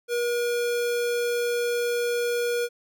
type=tone; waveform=square; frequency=479 Hz; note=A#4; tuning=47 cents sharp; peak=-24 dBFS; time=0.08-2.69 s; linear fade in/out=50 ms; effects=none